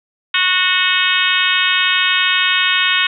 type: harmonic tone with a mistuned harmonic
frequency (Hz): 367.6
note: F#4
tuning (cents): -11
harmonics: 3 / 4 / 5 / 6 / 7 / 8 / 9 / 10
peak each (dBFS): -23 / -20 / -20 / -21 / -19 / -20 / -22 / -21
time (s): 0.34-3.07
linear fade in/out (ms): 5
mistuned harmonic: 9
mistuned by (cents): -38
effects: none